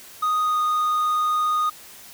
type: tone with pitch glide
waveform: triangle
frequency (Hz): 1244 to 1235.4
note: D#6 to D#6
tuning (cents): -1 to -13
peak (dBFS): -17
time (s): 0.22-1.7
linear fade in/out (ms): 10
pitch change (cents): -12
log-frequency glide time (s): 0.46-0.58
effects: white hiss -44 dBFS RMS until 2.13 s